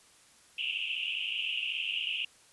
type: band-pass noise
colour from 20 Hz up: white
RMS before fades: -34 dBFS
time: 0.58-2.25 s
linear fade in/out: 5 ms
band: 2600 to 3000 Hz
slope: 96 dB/octave
effects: white hiss -60 dBFS RMS until 2.52 s + resampled to 24000 Hz